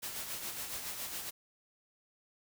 white noise with tremolo, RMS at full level -39 dBFS, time 0.02-1.31 s, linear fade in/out 20 ms, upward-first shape sine, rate 7.2 Hz, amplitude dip 45%, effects none

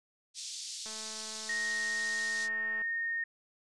pink band-pass noise, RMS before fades -42 dBFS, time 0.34-2.49 s, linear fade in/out 50 ms, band 4000 to 7600 Hz, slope 24 dB/octave
click train, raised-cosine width 0.5 ms, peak -35 dBFS, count 428, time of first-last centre 0.86-2.819 s, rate 218 Hz
sine tone with pitch glide, 1864.7 to 1843.3 Hz, A#6 to A#6, 0 to -20 cents, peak -31 dBFS, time 1.49-3.24 s, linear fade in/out 5 ms, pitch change -20 cents, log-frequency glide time 1.65-2.58 s
effects resampled to 24000 Hz

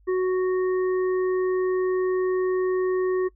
harmonic tone, 370 Hz, F#4, in tune, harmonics 1 / 3 / 5, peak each -20 / -35 / -39 dBFS, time 0.07-3.29 s, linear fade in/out 20 ms, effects noise-tail reverb RT60 0.1 s tail -22 dB re dry + added 50 Hz sine -54 dBFS peak until 3.35 s

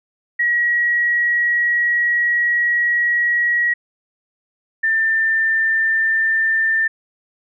sine tone pair in turn, 1910 / 1789.8 Hz, A#6 / A6, +42 / +29 cents, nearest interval minor second, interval 113 cents, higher first, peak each -14 dBFS, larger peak neither, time 0.39-3.74 / 4.83-6.88 s, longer first, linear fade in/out 10 ms, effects none

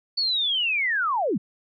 sine linear sweep, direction down, 4518 to 146.83 Hz, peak -21 dBFS, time 0.17-1.38 s, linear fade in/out 10 ms, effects none

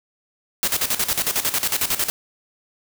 white noise with tremolo, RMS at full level -20 dBFS, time 0.63-2.1 s, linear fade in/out 0 ms, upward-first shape square, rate 11 Hz, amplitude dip 75%, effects none

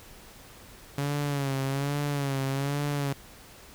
sawtooth tone with vibrato, 140 Hz, C#3, 18 cents sharp, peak -23 dBFS, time 0.98-3.13 s, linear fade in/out 2 ms, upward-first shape sine, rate 1.2 Hz, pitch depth 65 cents each way, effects pink hiss -50 dBFS RMS until 3.74 s

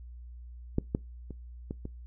clicks, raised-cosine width 3 ms, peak -13 / -14 / -28 / -22 / -25 dBFS, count 5, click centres 0.784 / 0.949 / 1.307 / 1.709 / 1.854 s, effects noise-tail reverb RT60 0.2 s tail -23 dB re dry + added 60 Hz sine -43 dBFS peak until 2.06 s

